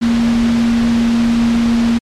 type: tone in noise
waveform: sine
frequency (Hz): 233.1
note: A#3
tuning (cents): 0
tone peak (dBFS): -10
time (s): 0.01-1.99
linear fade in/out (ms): 20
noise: pink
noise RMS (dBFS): -23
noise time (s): 0.01-1.99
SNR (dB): +10
effects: low-pass 5000 Hz 12 dB/octave + MP3 96 kbps